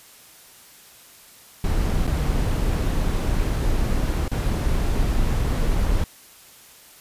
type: noise with dropouts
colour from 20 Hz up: brown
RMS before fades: -21 dBFS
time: 1.64-6.04 s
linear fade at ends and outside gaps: 2 ms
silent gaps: 2.069-2.075 / 4.281-4.315 s
effects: white hiss -48 dBFS RMS until 7 s + resampled to 32000 Hz